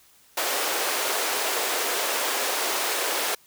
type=high-pass noise; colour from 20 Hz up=pink; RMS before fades=-26 dBFS; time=0.37-3.35 s; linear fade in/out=5 ms; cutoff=410 Hz; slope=24 dB/octave; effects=white hiss -57 dBFS RMS until 3.46 s